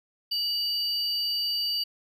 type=tone pair together; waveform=triangle; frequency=2921 / 4637 Hz; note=F#7 / D8; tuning=-23 / -23 cents; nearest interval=minor sixth; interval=800 cents; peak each=-32 / -25 dBFS; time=0.31-1.84 s; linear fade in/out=10 ms; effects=none